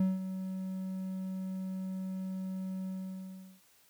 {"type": "tone with ADSR envelope", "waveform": "triangle", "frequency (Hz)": 188.3, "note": "F#3", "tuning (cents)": 31, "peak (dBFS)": -22, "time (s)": [0, 3.61], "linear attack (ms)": 4, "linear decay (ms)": 180, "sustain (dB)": -11, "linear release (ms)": 740, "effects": ["white hiss -65 dBFS RMS until 3.89 s"]}